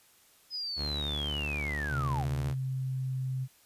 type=linear sweep; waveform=sine; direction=down; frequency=5090 to 653 Hz; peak=-33 dBFS; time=0.5-2.26 s; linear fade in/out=50 ms
type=tone with vibrato; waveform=sawtooth; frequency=73.3 Hz; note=D2; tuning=3 cents flat; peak=-30 dBFS; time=0.76-2.55 s; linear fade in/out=50 ms; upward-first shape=triangle; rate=10 Hz; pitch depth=42 cents each way
type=tone with pitch glide; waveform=sine; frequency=131.9 to 130.46 Hz; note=C3 to C3; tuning=+14 to -5 cents; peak=-30 dBFS; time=1.9-3.48 s; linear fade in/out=50 ms; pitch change=-19 cents; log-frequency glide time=2.33-3.17 s
effects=white hiss -62 dBFS RMS until 3.65 s + resampled to 32000 Hz